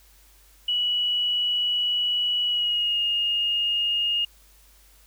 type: tone with pitch glide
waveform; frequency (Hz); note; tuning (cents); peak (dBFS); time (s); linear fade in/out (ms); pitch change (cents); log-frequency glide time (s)
sine; 2936 to 2846; F#7 to F7; -14 to +32; -21; 0.68-4.25; 5; -54; 2.43-3.01
effects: added 50 Hz sine -55 dBFS peak until 5.06 s + white hiss -57 dBFS RMS until 5.06 s